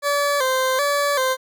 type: tone with vibrato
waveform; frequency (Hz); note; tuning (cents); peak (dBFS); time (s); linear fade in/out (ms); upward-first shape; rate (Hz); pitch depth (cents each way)
20% pulse; 546; C#5; -26; -13; 0.02-1.37; 50; square; 1.3; 86
effects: none